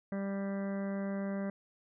harmonic tone, 197.1 Hz, G3, 10 cents sharp, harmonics 1 / 2 / 3 / 4 / 5 / 6 / 7 / 8 / 9 / 10, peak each -34 / -45 / -41 / -54 / -55 / -53 / -58 / -52 / -60 / -54 dBFS, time 0.12-1.5 s, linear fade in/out 2 ms, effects none

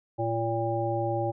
harmonic tone, 114.5 Hz, A#2, 31 cents flat, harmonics 1 / 3 / 5 / 7, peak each -31 / -31 / -31 / -31 dBFS, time 0.18-1.32 s, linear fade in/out 20 ms, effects none

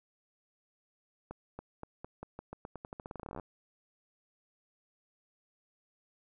accelerating click train, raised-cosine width 1 ms, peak -28 dBFS, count 26, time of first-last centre 1.31-3.398 s, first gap 280 ms, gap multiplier 0.87, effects none

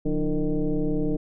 sine tone with frequency modulation, 140.9 Hz, C#3, 29 cents sharp, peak -21 dBFS, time 0.05-1.17 s, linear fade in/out 10 ms, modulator 158 Hz, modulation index 2, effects none

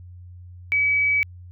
sine tone, 2282 Hz, C#7, 50 cents sharp, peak -17 dBFS, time 0.72-1.23 s, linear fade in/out 0 ms, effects added 89 Hz sine -39 dBFS peak until 1.51 s

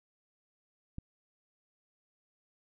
click, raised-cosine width 5 ms, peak -27 dBFS, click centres 0.984 s, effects none

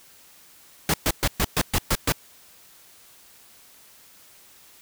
pink noise bursts, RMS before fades -21 dBFS, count 8, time 0.89-2.122 s, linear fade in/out 2 ms, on 49 ms, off 120 ms, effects white hiss -52 dBFS RMS until 4.81 s

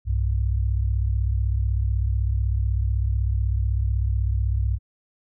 sine tone pair together, 62.7 / 98.7 Hz, B1 / G2, +27 / +12 cents, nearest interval minor sixth, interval 785 cents, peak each -21 / -24 dBFS, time 0.05-4.79 s, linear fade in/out 50 ms, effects none

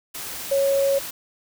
sine tone in noise, 552 Hz, C#5, 7 cents flat, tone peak -17 dBFS, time 0.51-0.99 s, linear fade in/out 10 ms, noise white, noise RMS -33 dBFS, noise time 0.14-1.11 s, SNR +13 dB, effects none

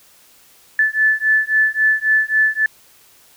sine beating tone pair, 1742 / 1745.7 Hz, A6 / A6, -18 / -14 cents, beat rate 3.7 Hz, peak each -16 / -16 dBFS, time 0.79-2.66 s, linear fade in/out 2 ms, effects white hiss -50 dBFS RMS until 3.36 s

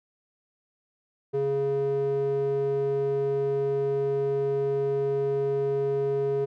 square tone with band-pass filter, 138.59 Hz, C#3, in tune, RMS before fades -26 dBFS, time 1.33-6.46 s, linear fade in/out 20 ms, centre 400 Hz, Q 3.6, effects none

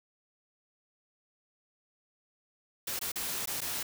white noise with dropouts, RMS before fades -35 dBFS, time 2.87-3.83 s, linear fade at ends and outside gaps 5 ms, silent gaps 2.992-3.013 / 3.119-3.157 / 3.458-3.473 / 3.607-3.615 s, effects none

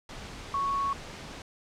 sine tone in noise, 1108.7 Hz, C#6, in tune, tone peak -26 dBFS, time 0.54-0.93 s, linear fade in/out 2 ms, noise pink, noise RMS -42 dBFS, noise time 0.09-1.42 s, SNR +13 dB, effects low-pass 6000 Hz 12 dB/octave

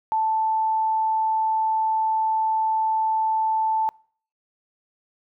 sine tone, 880 Hz, A5, in tune, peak -19 dBFS, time 0.12-3.89 s, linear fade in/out 0 ms, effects noise-tail reverb RT60 0.5 s tail -26 dB re dry

